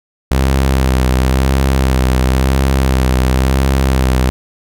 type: tone with vibrato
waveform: sawtooth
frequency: 65.41 Hz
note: C2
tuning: in tune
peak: -6 dBFS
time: 0.31-4.3 s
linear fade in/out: 0 ms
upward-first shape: sine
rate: 0.96 Hz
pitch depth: 42 cents each way
effects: none